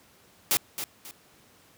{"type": "noise with echo", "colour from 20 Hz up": "white", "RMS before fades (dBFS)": -23, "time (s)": [0.51, 0.57], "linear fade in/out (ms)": 0, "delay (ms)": 270, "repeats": 2, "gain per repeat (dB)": -10, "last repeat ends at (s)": 1.11, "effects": ["pink hiss -58 dBFS RMS until 1.77 s", "high-pass 100 Hz 12 dB/octave"]}